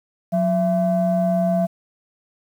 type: tone pair together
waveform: sine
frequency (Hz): 181.6 / 670.7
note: F#3 / E5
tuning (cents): -32 / +30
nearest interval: octave + major seventh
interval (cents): 2262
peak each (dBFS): -18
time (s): 0.32-1.67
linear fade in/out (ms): 20
effects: tanh soft clip ceiling -11 dBFS + 8-bit